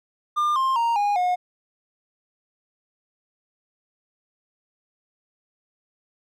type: tone with pitch steps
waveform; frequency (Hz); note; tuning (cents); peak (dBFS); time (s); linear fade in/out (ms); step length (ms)
triangle; 1200 / 1056.8 / 930.7 / 819.6 / 721.8; D6 / C6 / A#5 / G#5 / F#5; +37 / +17 / -3 / -23 / -43; -17; 0.36-1.36; 20; 200
effects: none